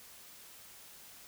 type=silence; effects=white hiss -54 dBFS RMS until 1.27 s